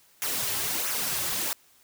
white noise with flanger, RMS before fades -29 dBFS, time 0.22-1.53 s, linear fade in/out 0 ms, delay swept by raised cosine 0.23 to 4.23 ms, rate 1.5 Hz, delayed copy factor -0.6, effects white hiss -60 dBFS RMS until 1.83 s

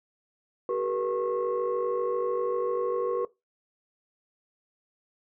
sine tone cluster, 381.6 / 429.1 / 481.9 / 1089 Hz, G4 / A4 / B4 / C#6, -47 / -43 / -43 / -31 cents, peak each -30 / -36 / -27 / -35 dBFS, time 0.69-3.25 s, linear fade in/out 2 ms, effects noise-tail reverb RT60 0.2 s tail -19 dB re dry + tanh soft clip ceiling -18 dBFS

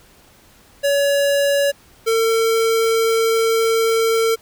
square tone pair in turn, 565 / 451.9 Hz, C#5 / A4, +33 / +46 cents, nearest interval major third, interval 387 cents, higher first, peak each -15 dBFS, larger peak neither, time 0.83-1.72 / 2.06-4.36 s, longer second, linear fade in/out 20 ms, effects pink hiss -50 dBFS RMS until 4.41 s

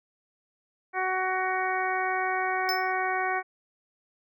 harmonic tone, 373.4 Hz, F#4, 16 cents sharp, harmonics 1 / 2 / 3 / 4 / 5 / 6, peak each -34 / -29 / -33 / -33 / -33 / -35 dBFS, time 0.93-3.43 s, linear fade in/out 50 ms
square tone with exponential decay, 5274 Hz, E8, in tune, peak -25 dBFS, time 2.69-2.92 s, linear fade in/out 0 ms, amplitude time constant 50 ms
effects none

